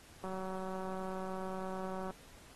click train, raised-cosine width 1 ms, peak -29 dBFS, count 352, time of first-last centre 0.24-2.107 s, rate 188 Hz, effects pink hiss -58 dBFS RMS until 2.55 s + AAC 32 kbps

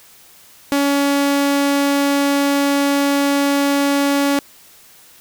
sawtooth tone, 281.8 Hz, C#4, 29 cents sharp, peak -10 dBFS, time 0.72-4.39 s, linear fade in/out 0 ms, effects white hiss -46 dBFS RMS until 5.2 s

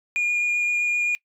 sine tone with vibrato, 2429 Hz, D#7, 42 cents flat, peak -17 dBFS, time 0.16-1.15 s, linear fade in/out 0 ms, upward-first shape sine, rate 7.7 Hz, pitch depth 10 cents each way, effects noise-tail reverb RT60 0.1 s tail -23 dB re dry + tanh soft clip ceiling -19 dBFS

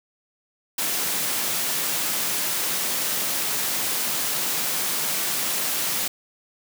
white high-pass noise, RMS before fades -25 dBFS, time 0.78-6.08 s, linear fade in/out 5 ms, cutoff 120 Hz, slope 48 dB/octave, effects none

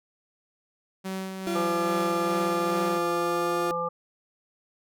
sawtooth tone with tremolo, 190 Hz, F#3, 46 cents sharp, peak -26 dBFS, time 1.04-2.99 s, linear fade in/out 20 ms, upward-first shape sine, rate 2.4 Hz, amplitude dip 40%
35% pulse tone with pitch glide, 342.2 to 350.8 Hz, F4 to F4, -35 to +8 cents, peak -26 dBFS, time 1.47-3.71 s, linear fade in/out 0 ms, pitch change +43 cents, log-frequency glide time 2.02-3.58 s
harmonic tone, 170.3 Hz, F3, 43 cents flat, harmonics 1 / 3 / 5 / 7, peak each -39 / -30 / -35 / -29 dBFS, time 1.55-3.89 s, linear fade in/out 10 ms
effects none

